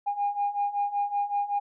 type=beating tone pair; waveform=sine; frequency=810 / 815.3 Hz; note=G#5 / G#5; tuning=-43 / -32 cents; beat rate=5.3 Hz; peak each=-29 / -26 dBFS; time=0.06-1.6 s; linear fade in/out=20 ms; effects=tanh soft clip ceiling -19 dBFS